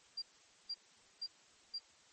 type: tone bursts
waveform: sine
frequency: 4758 Hz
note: D8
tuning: 22 cents sharp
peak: -38 dBFS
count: 4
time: 0.17-1.788 s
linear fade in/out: 10 ms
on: 52 ms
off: 470 ms
effects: white hiss -65 dBFS RMS until 2.12 s + MP3 32 kbps